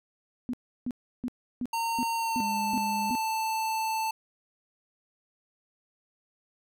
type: tone bursts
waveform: sine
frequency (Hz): 246.9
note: B3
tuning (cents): 0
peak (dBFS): -28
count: 8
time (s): 0.49-3.152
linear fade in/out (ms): 0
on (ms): 44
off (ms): 330
type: tone with pitch glide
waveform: square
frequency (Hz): 917 to 884.2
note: A#5 to A5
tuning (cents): -29 to +8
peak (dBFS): -28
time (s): 1.73-4.11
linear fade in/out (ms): 5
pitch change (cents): -63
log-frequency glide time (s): 2.16-2.64
type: tone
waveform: triangle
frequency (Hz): 205.3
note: G#3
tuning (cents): -20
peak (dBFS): -31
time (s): 2.4-3.1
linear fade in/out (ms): 2
effects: none